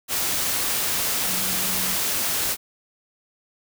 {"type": "tone in noise", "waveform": "sine", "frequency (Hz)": 186.8, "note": "F#3", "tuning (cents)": 17, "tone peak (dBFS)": -35, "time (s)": [1.24, 1.99], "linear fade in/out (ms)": 50, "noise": "white", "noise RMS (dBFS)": -24, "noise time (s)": [0.08, 2.57], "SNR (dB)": -14, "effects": []}